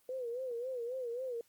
sine tone with vibrato, 493.9 Hz, B4, in tune, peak -36 dBFS, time 0.09-1.41 s, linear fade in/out 2 ms, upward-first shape sine, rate 3.7 Hz, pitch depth 110 cents each way, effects white hiss -70 dBFS RMS until 1.48 s + Opus 24 kbps

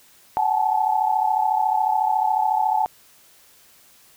sine tone cluster, 750 / 844 / 878 Hz, F#5 / G#5 / A5, +23 / +28 / -4 cents, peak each -22 dBFS, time 0.37-2.86 s, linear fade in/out 0 ms, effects white hiss -53 dBFS RMS until 4.16 s

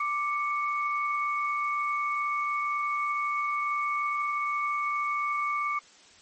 sine tone pair together, 1174.7 / 2218 Hz, D6 / C#7, 0 / 0 cents, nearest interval major seventh, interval 1100 cents, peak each -27 / -32 dBFS, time 0-5.79 s, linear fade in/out 5 ms, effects white hiss -55 dBFS RMS until 6.21 s + MP3 32 kbps

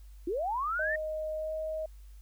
sine linear sweep, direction up, 314 to 1864.7 Hz, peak -29 dBFS, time 0.27-0.96 s, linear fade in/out 5 ms
sine tone with pitch glide, 622.3 to 629.2 Hz, D#5 to D#5, 0 to +19 cents, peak -32 dBFS, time 0.79-1.86 s, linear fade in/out 5 ms, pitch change +19 cents, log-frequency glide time 1.35-1.54 s
effects added 50 Hz sine -47 dBFS peak until 2.21 s + white hiss -67 dBFS RMS until 2.21 s

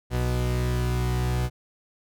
45% pulse tone pair together, 61.66 / 123.2 Hz, B1 / B2, -2 / -4 cents, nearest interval octave, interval 1198 cents, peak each -26 dBFS, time 0.1-1.5 s, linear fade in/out 50 ms, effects none

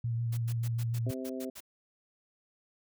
sine tone with vibrato, 116.54 Hz, A#2, in tune, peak -29 dBFS, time 0.04-1.11 s, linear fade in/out 5 ms, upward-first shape sine, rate 6.8 Hz, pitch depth 24 cents each way
white noise bursts, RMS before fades -46 dBFS, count 9, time 0.32-1.606 s, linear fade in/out 10 ms, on 54 ms, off 100 ms
harmonic tone, 130.2 Hz, C3, 8 cents flat, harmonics 2 / 3 / 4 / 5, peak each -37 / -41 / -43 / -45 dBFS, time 1.06-1.5 s, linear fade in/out 5 ms
effects none

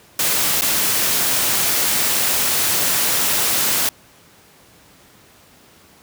white noise with dropouts, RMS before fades -18 dBFS, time 0.19-3.89 s, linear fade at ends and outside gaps 2 ms, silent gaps 0.611-0.619 s, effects pink hiss -49 dBFS RMS until 6.02 s + high-pass 80 Hz 12 dB/octave

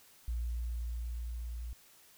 sine tone with level ramp, 58.6 Hz, A#1, 10 cents sharp, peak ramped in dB -32 to -38 dBFS, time 0.28-1.73 s, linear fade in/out 0 ms, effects white hiss -61 dBFS RMS until 2.17 s

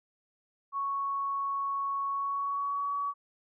sine tone with pitch glide, 1108.7 to 1133.3 Hz, C#6 to C#6, 0 to +38 cents, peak -29 dBFS, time 0.72-3.14 s, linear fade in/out 50 ms, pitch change +38 cents, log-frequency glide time 2.09-2.95 s, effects none

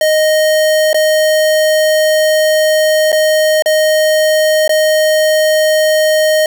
square tone with dropouts, 621 Hz, D#5, 3 cents flat, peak -9 dBFS, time 0.01-6.46 s, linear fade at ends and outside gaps 2 ms, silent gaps 0.931-0.944 / 3.119-3.127 / 3.623-3.659 / 4.678-4.693 s, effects none

